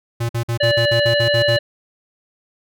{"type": "tone bursts", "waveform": "square", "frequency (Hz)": 117.2, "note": "A#2", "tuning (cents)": 10, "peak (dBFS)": -19, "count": 10, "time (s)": [0.2, 1.57], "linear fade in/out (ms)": 10, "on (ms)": 92, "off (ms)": 50}
{"type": "harmonic tone", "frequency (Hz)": 582, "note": "D5", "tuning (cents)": -16, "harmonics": [1, 3, 5, 7], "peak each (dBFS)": [-16, -21, -23, -24], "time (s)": [0.6, 1.59], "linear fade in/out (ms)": 10}
{"effects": []}